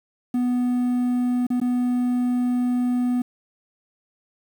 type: tone with dropouts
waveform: triangle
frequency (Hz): 246.9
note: B3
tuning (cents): 0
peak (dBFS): -17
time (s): 0.34-3.22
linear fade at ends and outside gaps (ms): 5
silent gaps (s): 1.468-1.502 / 1.601-1.614
effects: 8-bit